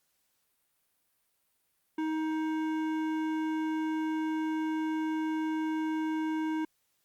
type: tone with hard clipping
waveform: triangle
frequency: 314.7 Hz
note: D#4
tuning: 20 cents sharp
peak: -31 dBFS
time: 1.98-6.65 s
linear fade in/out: 5 ms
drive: 17 dB
effects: white hiss -75 dBFS RMS until 7.04 s + Opus 48 kbps